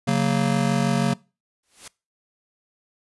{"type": "chord", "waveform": "square", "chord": "F# major", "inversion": "second", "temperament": "just", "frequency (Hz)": [138.75, 185, 231.2], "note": ["C#3", "F#3", "A#3"], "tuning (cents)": [2, 0, -14], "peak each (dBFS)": -24, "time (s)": [0.07, 1.14], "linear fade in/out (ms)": 10}
{"type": "noise with exponential growth", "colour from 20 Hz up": "white", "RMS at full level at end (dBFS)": -35, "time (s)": [1.63, 1.88], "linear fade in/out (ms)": 5, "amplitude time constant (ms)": 53}
{"effects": ["noise-tail reverb RT60 0.3 s tail -23 dB re dry", "resampled to 24000 Hz"]}